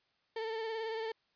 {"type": "tone with vibrato", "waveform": "35% pulse", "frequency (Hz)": 446.2, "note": "A4", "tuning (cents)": 24, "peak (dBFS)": -34, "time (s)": [0.36, 1.12], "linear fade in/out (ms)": 5, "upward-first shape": "sine", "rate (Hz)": 18, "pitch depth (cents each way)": 34, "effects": ["white hiss -75 dBFS RMS until 1.35 s", "resampled to 11025 Hz"]}